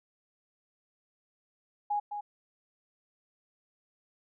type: tone with echo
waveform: sine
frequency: 827 Hz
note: G#5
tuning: 8 cents flat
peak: -27 dBFS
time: 1.9-2 s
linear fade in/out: 10 ms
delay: 210 ms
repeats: 1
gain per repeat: -7 dB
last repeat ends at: 2.21 s
effects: none